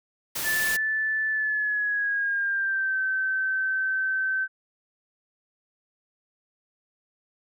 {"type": "noise", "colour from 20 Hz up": "white", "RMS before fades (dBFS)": -30, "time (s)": [0.35, 0.77], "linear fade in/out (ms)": 10}
{"type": "tone with pitch glide", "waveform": "sine", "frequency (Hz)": [1750, 1541.2], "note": ["A6", "G6"], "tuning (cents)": [-10, -30], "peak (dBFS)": -23, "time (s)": [0.43, 4.48], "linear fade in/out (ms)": 50, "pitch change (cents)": -220, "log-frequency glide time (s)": [1.3, 2.99]}
{"effects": []}